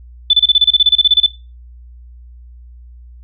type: tone bursts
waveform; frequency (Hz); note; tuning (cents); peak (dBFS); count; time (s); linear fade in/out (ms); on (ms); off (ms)
sine; 3502; A7; -9; -5; 16; 0.3-1.264; 5; 34; 28
effects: noise-tail reverb RT60 0.3 s tail -18 dB re dry + added 60 Hz sine -35 dBFS peak until 3.23 s